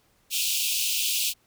pink high-pass noise, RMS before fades -26 dBFS, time 0.3-1.34 s, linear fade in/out 50 ms, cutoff 2500 Hz, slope 96 dB/octave, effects pink hiss -65 dBFS RMS until 1.46 s

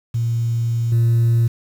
sine tone with level steps, 116.4 Hz, A#2, 2 cents flat, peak -16 / -10 dBFS, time 0.14-1.48 s, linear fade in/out 10 ms, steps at 0.92 s, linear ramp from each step 2 ms, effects tanh soft clip ceiling -11 dBFS + 7-bit

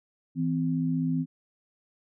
sine tone pair together, 162.6 / 258.1 Hz, E3 / C4, -23 / -23 cents, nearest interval minor sixth, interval 800 cents, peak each -27 dBFS, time 0.35-1.26 s, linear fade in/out 50 ms, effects none

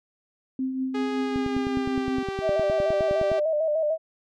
sine tone with tremolo, 261.6 Hz, C4, in tune, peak -23 dBFS, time 0.59-2.23 s, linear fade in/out 2 ms, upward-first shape triangle, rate 5.3 Hz, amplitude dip 50%
sawtooth tone with pitch glide, 415.3 to 389.7 Hz, G#4 to G4, 0 to -10 cents, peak -25 dBFS, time 0.94-3.4 s, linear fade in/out 10 ms, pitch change -110 cents, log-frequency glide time 1.16-2.16 s
click train, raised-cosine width 3 ms, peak -19 dBFS, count 20, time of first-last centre 1.36-3.317 s, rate 9.71 Hz
sine tone with vibrato, 620 Hz, D#5, 6 cents flat, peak -21 dBFS, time 2.41-3.98 s, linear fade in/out 50 ms, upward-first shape square, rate 6.7 Hz, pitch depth 60 cents each way
effects low-pass 4000 Hz 12 dB/octave

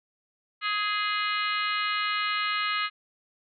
harmonic tone with a mistuned harmonic, 415.3 Hz, G#4, in tune, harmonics 3 / 4 / 5 / 6 / 7 / 8 / 9 / 10, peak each -29 / -34 / -32 / -36 / -34 / -41 / -41 / -37 dBFS, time 0.61-2.9 s, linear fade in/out 50 ms, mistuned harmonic 3, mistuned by +18 cents, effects none

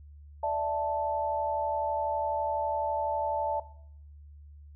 sine chord, D suspended second, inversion none, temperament equal, 587.3 / 659.3 / 880 Hz, D5 / E5 / A5, 0 / 0 / 0 cents, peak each -32 / -32 / -29 dBFS, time 0.43-3.6 s, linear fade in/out 5 ms, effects noise-tail reverb RT60 0.6 s tail -17 dB re dry + added 73 Hz sine -47 dBFS peak until 4.75 s

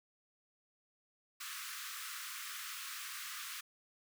pink high-pass noise, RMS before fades -45 dBFS, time 1.4-3.61 s, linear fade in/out 10 ms, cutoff 1100 Hz, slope 96 dB/octave, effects none

